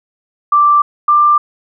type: tone pair in turn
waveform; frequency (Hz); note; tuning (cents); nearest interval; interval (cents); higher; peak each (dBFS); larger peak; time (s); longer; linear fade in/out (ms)
sine; 1174.7 / 1186.3; D6 / D6; 0 / +17; unison; 17; second; -6; neither; 0.52-0.82 / 1.08-1.38; neither; 5
effects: none